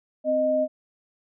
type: tone pair together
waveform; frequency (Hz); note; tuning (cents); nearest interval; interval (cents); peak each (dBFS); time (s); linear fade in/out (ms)
sine; 260.5 / 618.5; C4 / D#5; -7 / -10; octave + minor third; 1497; -28 / -20; 0.24-0.68; 50
effects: none